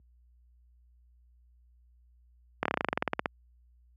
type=slowing click train; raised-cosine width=0.5 ms; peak=-11 dBFS; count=16; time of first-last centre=2.63-3.258 s; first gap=25 ms; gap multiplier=1.07; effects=added 60 Hz sine -43 dBFS peak until 3.96 s + high-pass 150 Hz 12 dB/octave